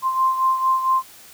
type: beating tone pair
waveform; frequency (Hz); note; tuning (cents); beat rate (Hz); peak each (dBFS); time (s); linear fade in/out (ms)
sine; 1046.5 / 1050.9; C6 / C6; 0 / +7; 4.4; -17 / -24; 0.02-1.03; 50
effects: white hiss -45 dBFS RMS until 1.33 s